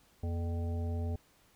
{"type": "harmonic tone with a mistuned harmonic", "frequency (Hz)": 85.7, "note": "F2", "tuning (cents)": -32, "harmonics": [1, 3, 5, 7, 9], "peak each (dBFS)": [-32, -42, -46, -49, -51], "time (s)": [0.23, 1.16], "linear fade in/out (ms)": 5, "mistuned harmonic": 3, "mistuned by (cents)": -130, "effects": ["pink hiss -66 dBFS RMS until 1.55 s"]}